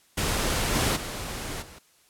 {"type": "noise with level steps", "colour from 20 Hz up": "pink", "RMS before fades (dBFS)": [-26, -24, -34, -46], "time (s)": [0.17, 1.79], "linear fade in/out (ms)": 10, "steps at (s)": [0.73, 0.95, 1.61], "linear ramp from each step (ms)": 20, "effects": ["white hiss -61 dBFS RMS until 2.09 s", "low-pass 12000 Hz 12 dB/octave"]}